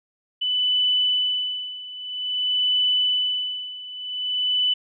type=tone with tremolo; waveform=sine; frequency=2992 Hz; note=F#7; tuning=19 cents sharp; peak=-17 dBFS; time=0.41-4.74 s; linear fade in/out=10 ms; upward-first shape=sine; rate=0.51 Hz; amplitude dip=85%; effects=none